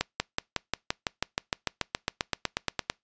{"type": "accelerating click train", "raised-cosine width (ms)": 0.2, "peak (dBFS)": -8, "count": 21, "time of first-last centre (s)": [0.01, 2.899], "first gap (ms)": 190, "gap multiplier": 0.97, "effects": ["noise-tail reverb RT60 0.2 s tail -26 dB re dry", "resampled to 16000 Hz"]}